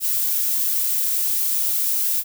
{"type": "noise", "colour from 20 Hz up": "violet", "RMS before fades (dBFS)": -21, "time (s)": [0, 2.24], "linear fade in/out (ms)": 50, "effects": []}